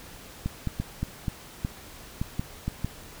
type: clicks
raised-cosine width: 5 ms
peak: -15 dBFS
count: 10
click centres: 0.46 / 0.673 / 0.8 / 1.03 / 1.282 / 1.649 / 2.215 / 2.395 / 2.68 / 2.846 s
effects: pink hiss -46 dBFS RMS until 3.2 s